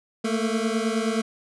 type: beating tone pair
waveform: 25% pulse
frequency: 220 / 229.5 Hz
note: A3 / A#3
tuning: 0 / -27 cents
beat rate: 9.5 Hz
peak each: -21 / -23 dBFS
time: 0.24-1.22 s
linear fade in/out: 10 ms
effects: resampled to 24000 Hz